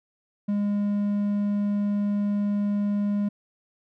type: tone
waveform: triangle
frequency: 204.5 Hz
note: G#3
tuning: 26 cents flat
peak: -20 dBFS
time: 0.48-3.29 s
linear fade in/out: 10 ms
effects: none